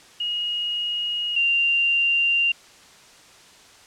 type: tone pair in turn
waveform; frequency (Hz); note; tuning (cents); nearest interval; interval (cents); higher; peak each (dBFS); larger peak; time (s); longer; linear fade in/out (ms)
sine; 2879 / 2779; F#7 / F7; -48 / -9; minor second; 61; first; -23 / -17; second; 0.2-1.36 / 1.36-2.52; neither; 5
effects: white hiss -49 dBFS RMS until 3.86 s + low-pass 7000 Hz 12 dB/octave